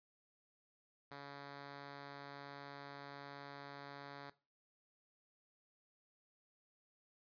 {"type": "tone", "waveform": "5% pulse", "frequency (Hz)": 141.3, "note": "C#3", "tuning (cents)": 34, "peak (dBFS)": -38, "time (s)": [1.11, 4.3], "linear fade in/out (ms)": 5, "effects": ["noise-tail reverb RT60 0.3 s tail -17 dB re dry", "resampled to 11025 Hz"]}